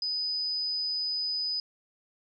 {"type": "tone", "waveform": "sine", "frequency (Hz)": 4991, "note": "D#8", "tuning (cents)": 5, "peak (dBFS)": -28, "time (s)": [0.02, 1.6], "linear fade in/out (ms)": 2, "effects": []}